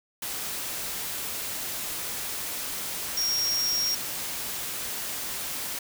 sine tone in noise, 5588 Hz, F8, in tune, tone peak -24 dBFS, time 3.17-3.95 s, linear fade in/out 5 ms, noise white, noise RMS -33 dBFS, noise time 0.22-5.79 s, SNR +6 dB, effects none

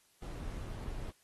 brown noise with amplitude modulation, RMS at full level -40 dBFS, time 0.22-1.11 s, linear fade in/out 5 ms, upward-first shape sine, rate 89.5 Hz, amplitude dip 25%, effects white hiss -69 dBFS RMS until 1.23 s + AAC 32 kbps

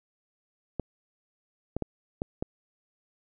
clicks, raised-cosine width 2 ms, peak -16 dBFS, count 5, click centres 0.797 / 1.766 / 1.823 / 2.219 / 2.425 s, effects none

